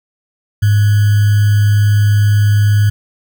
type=tone with sample-and-hold; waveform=sine; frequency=103.6 Hz; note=G#2; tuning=4 cents flat; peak=-7 dBFS; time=0.62-2.9 s; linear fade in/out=10 ms; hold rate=1575 Hz; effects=none